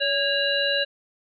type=harmonic tone with a mistuned harmonic; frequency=565 Hz; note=C#5; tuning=33 cents sharp; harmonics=1 / 3 / 5 / 7; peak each=-26 / -26 / -26 / -26 dBFS; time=0-0.85 s; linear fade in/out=20 ms; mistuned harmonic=3; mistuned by=-61 cents; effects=none